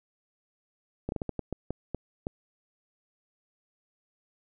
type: slowing click train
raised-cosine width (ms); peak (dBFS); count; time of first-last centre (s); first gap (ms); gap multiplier
2; -18; 10; 1.09-2.269; 31; 1.34
effects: none